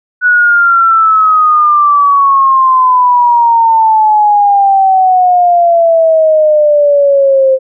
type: exponential sweep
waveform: sine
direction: down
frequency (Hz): 1480 to 523.3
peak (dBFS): -4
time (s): 0.21-7.59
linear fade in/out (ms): 50
effects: none